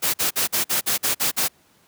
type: noise bursts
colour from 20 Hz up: white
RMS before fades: -21 dBFS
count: 9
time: 0.02-1.484 s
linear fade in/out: 20 ms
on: 120 ms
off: 48 ms
effects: pink hiss -58 dBFS RMS until 1.87 s + high-pass 100 Hz 12 dB/octave